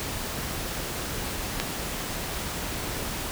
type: click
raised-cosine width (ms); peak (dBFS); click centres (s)
0.2; -7; 1.6
effects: pink hiss -32 dBFS RMS until 3.31 s